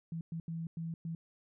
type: tone bursts at uneven times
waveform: sine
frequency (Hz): 164.81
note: E3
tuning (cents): 0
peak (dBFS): -36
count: 5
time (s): 0.12-0.21 / 0.32-0.4 / 0.48-0.67 / 0.77-0.94 / 1.05-1.15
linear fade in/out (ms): 2
effects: none